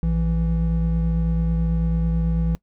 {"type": "tone pair together", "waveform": "triangle", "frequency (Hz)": [58.17, 165.4], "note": ["A#1", "E3"], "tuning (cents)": [-3, 6], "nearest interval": "octave + tritone", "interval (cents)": 1809, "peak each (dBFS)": -19, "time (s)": [0.03, 2.55], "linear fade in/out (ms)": 0, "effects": ["noise-tail reverb RT60 0.1 s tail -22 dB re dry"]}